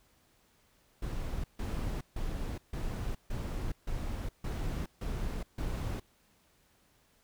brown noise bursts, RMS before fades -35 dBFS, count 9, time 1.02-6 s, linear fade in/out 5 ms, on 420 ms, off 150 ms, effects pink hiss -68 dBFS RMS until 7.23 s

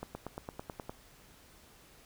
accelerating click train, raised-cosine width 1 ms, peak -25 dBFS, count 9, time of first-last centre 0.03-0.895 s, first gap 120 ms, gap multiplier 0.97, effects pink hiss -59 dBFS RMS until 2.05 s

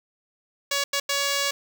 5% pulse tone bursts at uneven times, 562 Hz, C#5, 24 cents sharp, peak -11 dBFS, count 3, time 0.71-0.84 / 0.93-1 / 1.09-1.51 s, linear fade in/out 5 ms, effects none

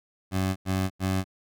20% pulse tone bursts, 94.6 Hz, F#2, 39 cents sharp, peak -19 dBFS, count 3, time 0.31-1.244 s, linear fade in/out 50 ms, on 250 ms, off 92 ms, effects none

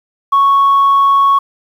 sine tone, 1108 Hz, C#6, 1 cent flat, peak -5 dBFS, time 0.32-1.39 s, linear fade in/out 10 ms, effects tanh soft clip ceiling -4 dBFS + 7-bit

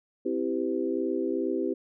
sine chord, C major seventh, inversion none, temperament equal with one note detuned, 261.6 / 329.6 / 392 / 505.7 Hz, C4 / E4 / G4 / B4, 0 / 0 / 0 / +41 cents, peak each -32 / -30 / -30 / -35 dBFS, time 0.25-1.74 s, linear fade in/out 10 ms, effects none

